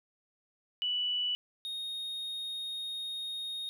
sine / triangle tone pair in turn, 2960 / 3718 Hz, F#7 / A#7, 0 / -5 cents, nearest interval major third, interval 395 cents, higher second, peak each -29 / -34 dBFS, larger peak first, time 0.82-1.35 / 1.65-3.69 s, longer second, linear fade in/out 0 ms, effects none

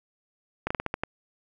slowing click train, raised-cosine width 0.5 ms, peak -12 dBFS, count 7, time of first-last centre 0.67-1.035 s, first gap 35 ms, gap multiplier 1.22, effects none

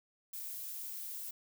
violet noise, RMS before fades -43 dBFS, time 0.33-1.31 s, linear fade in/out 5 ms, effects none

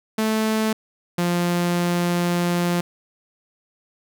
sawtooth tone pair in turn, 218.7 / 174.64 Hz, A3 / F3, -10 / 0 cents, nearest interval major third, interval 390 cents, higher first, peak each -15 dBFS, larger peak neither, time 0.18-0.73 / 1.18-2.81 s, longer second, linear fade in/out 5 ms, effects none

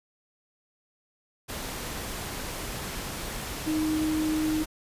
sine tone in noise, 311.1 Hz, D#4, in tune, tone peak -24 dBFS, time 3.66-4.64 s, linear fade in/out 20 ms, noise pink, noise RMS -35 dBFS, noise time 1.48-4.66 s, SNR +8 dB, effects resampled to 32000 Hz

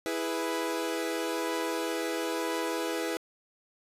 sawtooth chord, E major, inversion none, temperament equal, 329.6 / 415.3 / 493.9 Hz, E4 / G#4 / B4, 0 / 0 / 0 cents, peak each -29 / -32 / -30 dBFS, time 0.06-3.17 s, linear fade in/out 0 ms, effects resampled to 32000 Hz

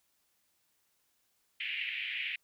white band-pass noise, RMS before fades -37 dBFS, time 1.6-2.36 s, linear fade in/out 5 ms, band 2000 to 2900 Hz, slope 48 dB/octave, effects white hiss -75 dBFS RMS until 2.43 s

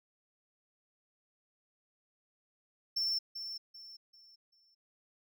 triangle tone with echo, 5390 Hz, E8, 38 cents sharp, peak -29 dBFS, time 2.96-3.19 s, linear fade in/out 10 ms, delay 390 ms, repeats 4, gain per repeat -9 dB, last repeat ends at 4.75 s, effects none

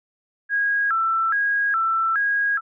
sine tone with vibrato, 1480 Hz, F#6, in tune, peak -18 dBFS, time 0.49-2.61 s, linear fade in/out 50 ms, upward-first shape square, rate 1.2 Hz, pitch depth 180 cents each way, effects none

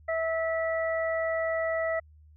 harmonic tone, 652 Hz, E5, 19 cents flat, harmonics 1 / 2 / 3, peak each -27 / -37 / -33 dBFS, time 0.08-2 s, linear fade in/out 10 ms, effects added 76 Hz sine -52 dBFS peak until 2.36 s

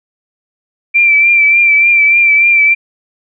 sine tone with vibrato, 2349 Hz, D7, in tune, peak -5 dBFS, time 0.94-2.75 s, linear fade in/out 20 ms, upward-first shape triangle, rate 3.4 Hz, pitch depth 44 cents each way, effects none

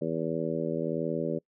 harmonic tone, 81.4 Hz, E2, 21 cents flat, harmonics 2 / 3 / 4 / 5 / 6 / 7, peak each -35 / -35 / -35 / -35 / -35 / -35 dBFS, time 0.01-1.39 s, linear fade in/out 10 ms, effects noise-tail reverb RT60 0.1 s tail -25 dB re dry

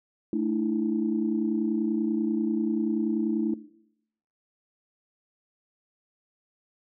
sine chord, A suspended fourth, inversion none, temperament equal with one note detuned, 220 / 299.3 / 329.6 Hz, A3 / D4 / E4, 0 / +33 / 0 cents, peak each -28 dBFS, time 0.33-3.54 s, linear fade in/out 2 ms, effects noise-tail reverb RT60 0.8 s tail -19 dB re dry + tanh soft clip ceiling -14 dBFS

